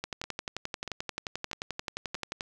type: two click trains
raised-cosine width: 0.2 ms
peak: -16 / -19 dBFS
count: 28 / 4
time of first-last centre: 0.04-2.408 / 0.24-2.151 s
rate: 11.4 / 1.57 Hz
effects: none